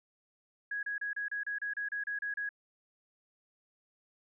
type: tone bursts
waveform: sine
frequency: 1661.2 Hz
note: G#6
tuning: in tune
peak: -33 dBFS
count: 12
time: 0.71-2.491 s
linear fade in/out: 5 ms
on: 120 ms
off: 31 ms
effects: none